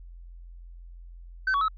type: tone with pitch steps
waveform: triangle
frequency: 1532 / 1126 / 1290 Hz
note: G6 / C#6 / E6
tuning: -40 / +27 / -38 cents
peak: -20 dBFS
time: 1.47-1.683 s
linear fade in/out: 5 ms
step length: 71 ms
effects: added 43 Hz sine -42 dBFS peak until 1.77 s + resampled to 11025 Hz